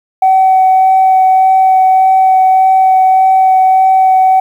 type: tone with vibrato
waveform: sine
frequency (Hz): 757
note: F#5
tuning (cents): +39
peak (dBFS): -3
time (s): 0.22-4.4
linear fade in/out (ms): 5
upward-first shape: sine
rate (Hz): 1.7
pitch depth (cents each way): 8
effects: tanh soft clip ceiling -1 dBFS + 7-bit